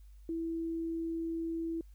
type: tone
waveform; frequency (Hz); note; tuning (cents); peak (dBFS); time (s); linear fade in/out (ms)
sine; 329.7; E4; 0; -33; 0.29-1.81; 2
effects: added 50 Hz sine -51 dBFS peak until 1.94 s + white hiss -74 dBFS RMS until 1.94 s